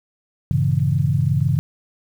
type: chord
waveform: sine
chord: G diminished seventh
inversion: none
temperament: equal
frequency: 98 / 116.54 / 138.59 / 164.81 Hz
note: G2 / Bb2 / Db3 / Fb3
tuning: 0 / 0 / 0 / 0 cents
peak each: -22 / -24 / -18 / -23 dBFS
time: 0.51-1.59 s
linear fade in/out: 0 ms
effects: 8-bit